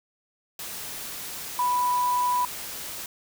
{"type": "tone in noise", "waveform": "sine", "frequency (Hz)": 987.8, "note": "B5", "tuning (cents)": 0, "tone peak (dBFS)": -21, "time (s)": [1.59, 2.45], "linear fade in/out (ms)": 2, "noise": "white", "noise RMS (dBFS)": -36, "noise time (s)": [0.59, 3.06], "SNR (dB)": 12, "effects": []}